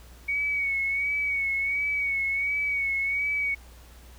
sine tone with vibrato, 2237 Hz, C#7, 15 cents sharp, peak -24 dBFS, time 0.28-3.55 s, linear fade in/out 10 ms, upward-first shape sine, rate 1.4 Hz, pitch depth 43 cents each way, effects added 60 Hz sine -47 dBFS peak until 4.18 s + pink hiss -54 dBFS RMS until 4.18 s

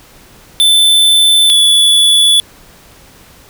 square tone pair in turn, 3527 / 3438 Hz, A7 / A7, +3 / -41 cents, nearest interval unison, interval 44 cents, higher first, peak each -6 dBFS, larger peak neither, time 0.6-1.5 / 1.5-2.4 s, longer neither, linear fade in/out 0 ms, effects pink hiss -41 dBFS RMS until 3.49 s

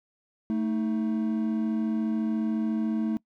triangle tone pair together, 221.6 / 315.8 Hz, A3 / D#4, +13 / +26 cents, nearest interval tritone, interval 613 cents, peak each -23 / -29 dBFS, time 0.5-3.17 s, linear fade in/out 0 ms, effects noise-tail reverb RT60 0.1 s tail -23 dB re dry + tanh soft clip ceiling -15 dBFS

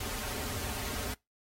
pink noise with comb filter, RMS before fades -37 dBFS, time 0-1.14 s, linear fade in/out 5 ms, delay 6 ms, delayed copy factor -0.7, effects noise-tail reverb RT60 0.2 s tail -24 dB re dry + AAC 48 kbps

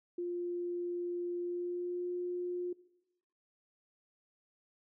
sine tone with pitch glide, 350.6 to 355.7 Hz, F4 to F4, +7 to +32 cents, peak -34 dBFS, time 0.18-2.73 s, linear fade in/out 5 ms, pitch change +25 cents, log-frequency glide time 1.4-2.1 s, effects noise-tail reverb RT60 0.9 s tail -20 dB re dry

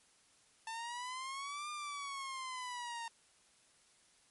sawtooth exponential two-way sweep, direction up then down, 890 to 1207 to 917 Hz, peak -37 dBFS, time 0.67-3.08 s, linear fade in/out 2 ms, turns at 1.7 s, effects white hiss -68 dBFS RMS until 4.3 s + MP3 48 kbps

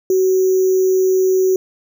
sine tone with sample-and-hold, 375 Hz, F#4, 23 cents sharp, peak -11 dBFS, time 0.1-1.56 s, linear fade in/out 2 ms, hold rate 6300 Hz, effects none

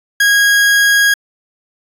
40% pulse tone, 1643 Hz, G#6, 19 cents flat, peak -7 dBFS, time 0.2-1.14 s, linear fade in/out 5 ms, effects resampled to 32000 Hz

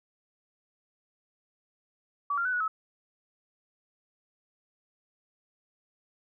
sine tone with pitch steps, 1145 / 1388 / 1502 / 1463 / 1292 Hz, D6 / F6 / F#6 / F#6 / E6, -44 / -11 / +26 / -20 / -35 cents, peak -26 dBFS, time 2.3-2.68 s, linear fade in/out 5 ms, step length 76 ms, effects none

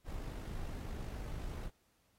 brown noise with amplitude modulation, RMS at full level -40 dBFS, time 0.04-1.71 s, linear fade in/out 50 ms, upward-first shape sine, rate 50.9 Hz, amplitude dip 40%, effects pink hiss -75 dBFS RMS until 2.18 s + AAC 48 kbps

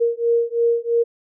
sine beating tone pair, 466.2 / 469.2 Hz, A#4 / A#4, 0 / +11 cents, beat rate 3 Hz, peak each -19 dBFS, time 0-1.04 s, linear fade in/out 20 ms, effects none

